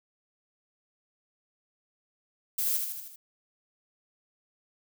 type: noise with echo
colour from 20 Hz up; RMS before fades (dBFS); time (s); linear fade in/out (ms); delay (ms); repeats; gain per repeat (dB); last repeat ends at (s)
violet; -29; 2.58-2.77; 5; 78; 5; -4; 3.16
effects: none